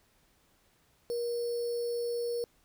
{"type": "tone with sample-and-hold", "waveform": "sine", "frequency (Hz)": 475.4, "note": "A#4", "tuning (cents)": 34, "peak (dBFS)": -30, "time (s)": [1.1, 2.44], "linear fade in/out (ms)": 0, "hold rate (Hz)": 4900, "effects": ["pink hiss -68 dBFS RMS until 2.64 s"]}